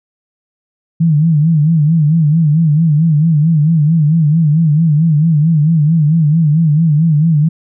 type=tone with vibrato; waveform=sine; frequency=156.6 Hz; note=D#3; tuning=11 cents sharp; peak=-7 dBFS; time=1-7.49 s; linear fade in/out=10 ms; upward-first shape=sine; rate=4.5 Hz; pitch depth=120 cents each way; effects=none